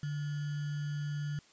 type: tone with sample-and-hold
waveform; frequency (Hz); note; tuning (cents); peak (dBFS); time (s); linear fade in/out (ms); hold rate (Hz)
sine; 146.83; D3; 0; -33; 0.03-1.39; 2; 1575
effects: white hiss -62 dBFS RMS until 1.52 s + resampled to 16000 Hz